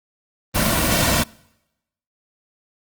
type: noise with comb filter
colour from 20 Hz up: pink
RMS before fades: -18 dBFS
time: 0.54-1.24 s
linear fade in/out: 20 ms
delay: 2.4 ms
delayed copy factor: -0.6
effects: noise-tail reverb RT60 0.9 s tail -25 dB re dry + Opus 24 kbps